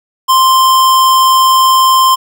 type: tone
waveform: square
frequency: 1046.5 Hz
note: C6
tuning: in tune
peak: -6 dBFS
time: 0.28-2.16 s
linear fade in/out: 20 ms
effects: none